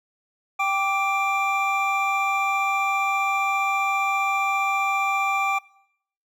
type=tone cluster; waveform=triangle; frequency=785 / 1168 / 2370 Hz; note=G5 / D6 / D7; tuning=+2 / -10 / +15 cents; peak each=-23 dBFS; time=0.59-5.59 s; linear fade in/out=10 ms; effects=noise-tail reverb RT60 0.7 s tail -22 dB re dry